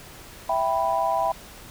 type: chord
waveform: sine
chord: E minor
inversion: none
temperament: equal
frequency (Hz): 659.3 / 784 / 987.8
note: E5 / G5 / B5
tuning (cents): 0 / 0 / 0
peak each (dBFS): -25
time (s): 0.49-1.32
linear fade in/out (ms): 5
effects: pink hiss -44 dBFS RMS until 1.7 s